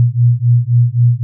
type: beating tone pair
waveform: sine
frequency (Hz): 118.4 / 122.2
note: A#2 / B2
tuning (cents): +27 / -18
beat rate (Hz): 3.8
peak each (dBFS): -11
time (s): 0-1.23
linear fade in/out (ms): 0
effects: none